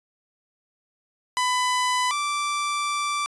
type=tone pair in turn; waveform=sawtooth; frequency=1000 / 1169.9 Hz; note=B5 / D6; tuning=+21 / -7 cents; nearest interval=minor third; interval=272 cents; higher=second; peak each=-17 / -20 dBFS; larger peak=first; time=1.37-2.11 / 2.11-3.26 s; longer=second; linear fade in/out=0 ms; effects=resampled to 24000 Hz